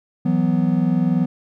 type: chord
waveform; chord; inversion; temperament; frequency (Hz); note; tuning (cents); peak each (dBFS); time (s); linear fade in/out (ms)
triangle; E suspended second; none; just; 164.81 / 185.42 / 247.2; E3 / F#3 / B3; 0 / +4 / +2; -18; 0.25-1.26; 10
effects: none